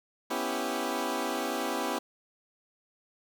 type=chord; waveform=15% pulse; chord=C# half-diminished seventh; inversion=third; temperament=equal; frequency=246.9 / 277.2 / 329.6 / 392 Hz; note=B3 / C#4 / E4 / G4; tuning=0 / 0 / 0 / 0 cents; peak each=-29 dBFS; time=0.3-1.99 s; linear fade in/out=10 ms; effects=none